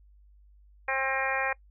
harmonic tone, 267 Hz, C4, 35 cents sharp, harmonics 2 / 3 / 4 / 5 / 6 / 7 / 8 / 9, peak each -34 / -33 / -35 / -39 / -34 / -33 / -38 / -34 dBFS, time 0.88-1.53 s, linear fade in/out 5 ms, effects noise-tail reverb RT60 0.1 s tail -23 dB re dry + added 50 Hz sine -54 dBFS peak until 1.7 s

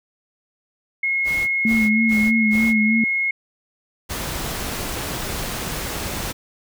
sine tone, 2163 Hz, C#7, 43 cents flat, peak -18 dBFS, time 1.03-3.31 s, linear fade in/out 5 ms
pink noise bursts, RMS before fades -33 dBFS, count 4, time 1.24-2.74 s, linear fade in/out 50 ms, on 240 ms, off 180 ms
sine tone with vibrato, 220 Hz, A3, in tune, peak -16 dBFS, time 1.65-3.04 s, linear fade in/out 2 ms, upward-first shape sine, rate 3.2 Hz, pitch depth 51 cents each way
pink noise, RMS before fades -27 dBFS, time 4.09-6.33 s, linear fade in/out 20 ms
effects none

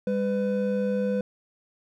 triangle tone pair together, 200.7 / 500.8 Hz, G3 / B4, +41 / +24 cents, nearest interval octave + major third, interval 1583 cents, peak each -24 dBFS, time 0.07-1.21 s, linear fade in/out 2 ms, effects none

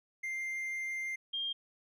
triangle / sine tone pair in turn, 2098 / 3208 Hz, C7 / G7, +4 / +39 cents, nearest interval perfect fifth, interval 735 cents, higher second, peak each -33 / -33 dBFS, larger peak neither, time 0.23-1.16 / 1.33-1.53 s, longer first, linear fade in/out 10 ms, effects none

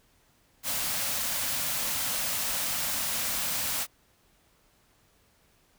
white band-stop noise, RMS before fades -30 dBFS, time 0.63-3.87 s, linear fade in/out 50 ms, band 310 to 480 Hz, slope 96 dB/octave, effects pink hiss -65 dBFS RMS until 5.78 s

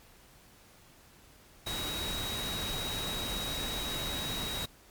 sine tone in noise, 3820 Hz, A#7, 42 cents sharp, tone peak -36 dBFS, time 1.66-4.66 s, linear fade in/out 10 ms, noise pink, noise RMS -37 dBFS, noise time 1.66-4.66 s, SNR -2 dB, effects pink hiss -58 dBFS RMS until 4.9 s + MP3 96 kbps

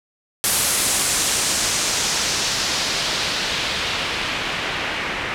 white noise with low-pass filter sweep, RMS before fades -22 dBFS, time 0.44-5.34 s, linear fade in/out 0 ms, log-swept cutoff 11000 to 2100 Hz, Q 1.3, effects none

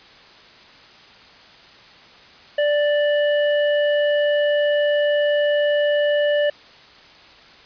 harmonic tone, 587.3 Hz, D5, in tune, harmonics 1 / 3 / 5, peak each -16 / -26 / -30 dBFS, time 2.58-6.5 s, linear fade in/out 5 ms, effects white hiss -46 dBFS RMS until 7.65 s + resampled to 11025 Hz

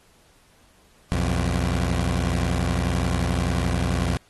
20% pulse tone pair together, 61.74 / 86.89 Hz, B1 / F2, 0 / -8 cents, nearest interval tritone, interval 592 cents, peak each -19 dBFS, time 1.12-4.17 s, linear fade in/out 0 ms, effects pink hiss -58 dBFS RMS until 4.29 s + AAC 32 kbps

